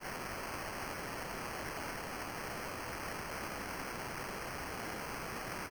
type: noise with sample-and-hold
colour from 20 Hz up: blue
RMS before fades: -42 dBFS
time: 0-5.7 s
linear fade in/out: 50 ms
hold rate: 3675 Hz
effects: none